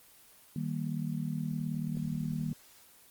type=chord; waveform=sine; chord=Eb major; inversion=none; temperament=just; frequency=155.56 / 194.45 / 233.3 Hz; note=Eb3 / G3 / Bb3; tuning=0 / -14 / +2 cents; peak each=-34 / -38 / -37 dBFS; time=0.56-2.53 s; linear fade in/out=2 ms; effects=white hiss -58 dBFS RMS until 3.1 s + Opus 24 kbps

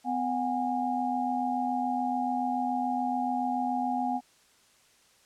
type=tone cluster; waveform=sine; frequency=252.3 / 729 / 816 Hz; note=B3 / F#5 / G#5; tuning=+37 / -26 / -31 cents; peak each=-31 dBFS; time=0.04-4.21 s; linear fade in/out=50 ms; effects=white hiss -62 dBFS RMS until 5.25 s + low-pass 9000 Hz 12 dB/octave

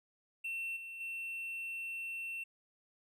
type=tone with level steps; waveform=triangle; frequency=2700 Hz; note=E7; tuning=41 cents sharp; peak=-35 / -42 / -37 dBFS; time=0.44-2.44 s; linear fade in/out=10 ms; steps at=0.76 / 1 s; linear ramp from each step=10 ms; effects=none

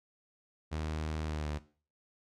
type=tone with pitch glide; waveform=sawtooth; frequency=77.78 to 75.09 Hz; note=D#2 to D2; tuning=0 to +39 cents; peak=-30 dBFS; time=0.71-1.59 s; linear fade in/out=20 ms; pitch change=-61 cents; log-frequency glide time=1.26-1.47 s; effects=noise-tail reverb RT60 0.4 s tail -17 dB re dry + low-pass 7000 Hz 12 dB/octave

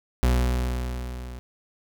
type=tone with level ramp; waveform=40% pulse; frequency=61.74 Hz; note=B1; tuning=in tune; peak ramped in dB=-16 to -35 dBFS; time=0.23-1.39 s; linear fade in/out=0 ms; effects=none

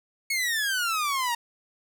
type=exponential sweep; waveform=sawtooth; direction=down; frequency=2214 to 924 Hz; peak=-21 dBFS; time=0.3-1.35 s; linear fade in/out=5 ms; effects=none

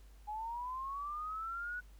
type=linear sweep; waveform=sine; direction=up; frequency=830.6 to 1482 Hz; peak=-38 dBFS; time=0.27-1.81 s; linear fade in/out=20 ms; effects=added 50 Hz sine -54 dBFS peak until 1.99 s + pink hiss -68 dBFS RMS until 1.99 s

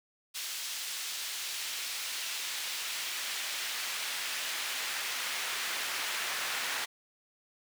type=noise with high-pass filter sweep; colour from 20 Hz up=brown; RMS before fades=-36 dBFS; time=0.34-6.86 s; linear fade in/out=20 ms; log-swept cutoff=3900 to 1700 Hz; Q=0.82; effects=none

